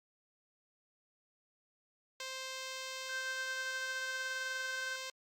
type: tone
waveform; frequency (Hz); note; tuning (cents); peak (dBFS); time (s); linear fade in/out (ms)
5% pulse; 523.3; C5; 0; -29; 2.2-5.1; 2
type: tone with pitch glide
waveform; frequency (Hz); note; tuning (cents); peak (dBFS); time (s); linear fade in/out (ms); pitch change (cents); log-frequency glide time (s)
sine; 1562 to 1547.6; G6 to G6; -7 to -23; -38; 3.09-4.96; 5; -16; 3.27-4.61
effects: low-pass 11000 Hz 12 dB/octave + Opus 48 kbps